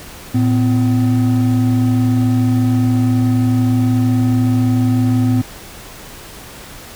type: tone pair together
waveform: triangle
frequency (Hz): 113.22 / 253.8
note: A2 / B3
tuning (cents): +50 / +47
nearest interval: octave + major second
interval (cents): 1397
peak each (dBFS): -12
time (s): 0.34-5.42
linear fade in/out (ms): 10
effects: pink hiss -35 dBFS RMS until 6.95 s